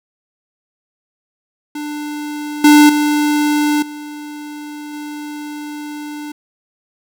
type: tone with level steps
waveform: square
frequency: 297 Hz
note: D4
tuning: 20 cents sharp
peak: -23 / -5 / -13 / -28 / -26 dBFS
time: 1.75-6.32 s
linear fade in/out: 5 ms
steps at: 2.64 / 2.89 / 3.82 / 4.93 s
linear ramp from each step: 5 ms
effects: none